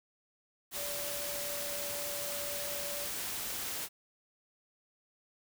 sine tone in noise, 577 Hz, D5, 31 cents flat, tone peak -42 dBFS, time 0.74-3.09 s, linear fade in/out 50 ms, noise white, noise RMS -38 dBFS, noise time 0.71-3.89 s, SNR -7 dB, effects none

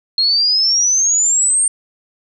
sine exponential sweep, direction up, 4214 to 8820 Hz, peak -11 dBFS, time 0.18-1.68 s, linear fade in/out 2 ms, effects none

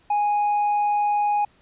sine tone with tanh clipping, 828 Hz, G#5, 5 cents flat, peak -19 dBFS, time 0.1-1.45 s, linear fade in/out 5 ms, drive 2 dB, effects pink hiss -59 dBFS RMS until 1.61 s + resampled to 8000 Hz

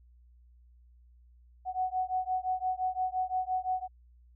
sine beating tone pair, 740 / 745.8 Hz, F#5 / F#5, 0 / +14 cents, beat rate 5.8 Hz, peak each -32 / -32 dBFS, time 1.65-3.88 s, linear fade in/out 50 ms, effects added 60 Hz sine -56 dBFS peak until 4.35 s

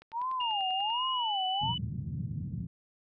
click train, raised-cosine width 0.3 ms, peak -35 dBFS, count 10, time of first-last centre 0.02-0.902 s, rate 10.2 Hz
sine tone with vibrato, 881 Hz, A5, 2 cents sharp, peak -30 dBFS, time 0.12-1.75 s, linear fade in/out 50 ms, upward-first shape sine, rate 1.3 Hz, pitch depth 290 cents each way
sine tone with pitch glide, 2823 to 2982 Hz, F7 to F#7, +18 to +13 cents, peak -32 dBFS, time 0.4-1.78 s, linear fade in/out 5 ms, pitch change +95 cents, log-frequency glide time 0.89-1.3 s
pink band-pass noise, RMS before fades -36 dBFS, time 1.61-2.67 s, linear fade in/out 10 ms, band 100 to 170 Hz, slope 24 dB/octave
effects none

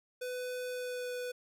square tone with pitch glide, 499.8 to 495.2 Hz, B4 to B4, +21 to +5 cents, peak -37 dBFS, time 0.21-1.32 s, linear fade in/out 10 ms, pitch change -16 cents, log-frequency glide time 0.68-1.11 s, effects none

